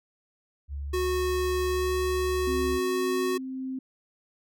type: tone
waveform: sine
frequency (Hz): 70.7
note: C#2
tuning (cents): +35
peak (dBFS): -31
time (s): 0.68-2.8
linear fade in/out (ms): 50
type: tone with pitch glide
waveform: square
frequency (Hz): 366.2 to 368.7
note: F#4 to F#4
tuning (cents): -18 to -6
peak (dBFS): -26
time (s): 0.93-3.38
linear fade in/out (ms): 10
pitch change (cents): +12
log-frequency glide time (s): 1.66-1.95
type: tone with tremolo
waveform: sine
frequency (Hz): 261.6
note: C4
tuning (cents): 0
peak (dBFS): -30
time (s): 2.47-3.79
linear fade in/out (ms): 5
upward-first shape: sine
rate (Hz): 1.8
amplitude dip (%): 25
effects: none